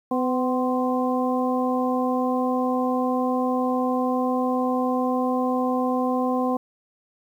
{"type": "harmonic tone with a mistuned harmonic", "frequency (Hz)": 252.8, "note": "B3", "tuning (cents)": 41, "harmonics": [1, 2, 3, 4], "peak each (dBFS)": [-23, -26, -28, -29], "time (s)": [0.11, 6.57], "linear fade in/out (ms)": 5, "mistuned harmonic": 4, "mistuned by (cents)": 53, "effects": ["9-bit"]}